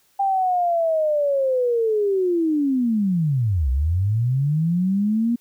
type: linear two-way sweep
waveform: sine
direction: down then up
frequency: 796 to 61.5 to 240.3 Hz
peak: -17 dBFS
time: 0.19-5.36 s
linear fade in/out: 10 ms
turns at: 3.7 s
effects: white hiss -61 dBFS RMS until 5.4 s